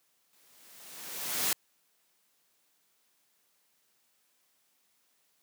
white noise with exponential growth, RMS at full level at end -27 dBFS, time 0.33-1.53 s, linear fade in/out 2 ms, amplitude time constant 260 ms, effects white hiss -72 dBFS RMS until 5.42 s + high-pass 150 Hz 12 dB/octave

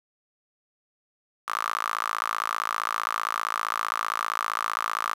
sawtooth tone with high-pass filter, 55.3 Hz, A1, 9 cents sharp, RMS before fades -29 dBFS, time 1.47-5.15 s, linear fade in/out 20 ms, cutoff 1200 Hz, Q 7.2, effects resampled to 32000 Hz + 8-bit

